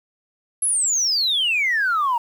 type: exponential sweep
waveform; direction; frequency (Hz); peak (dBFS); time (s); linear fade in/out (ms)
sine; down; 11175 to 915; -16; 0.62-2.18; 5
effects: tanh soft clip ceiling -14 dBFS + 8-bit